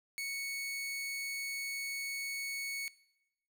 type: tone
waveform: sawtooth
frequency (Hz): 2217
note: C#7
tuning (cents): 0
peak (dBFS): -33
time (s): 0.18-2.88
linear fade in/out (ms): 0
effects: noise-tail reverb RT60 0.9 s tail -21 dB re dry